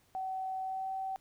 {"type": "tone with pitch glide", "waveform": "sine", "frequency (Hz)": [758, 765.9], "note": ["F#5", "G5"], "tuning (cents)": [42, -40], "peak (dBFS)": -34, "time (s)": [0.15, 1.16], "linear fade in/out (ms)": 0, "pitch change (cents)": 18, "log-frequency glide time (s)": [0.62, 0.9], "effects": ["pink hiss -68 dBFS RMS until 1.2 s"]}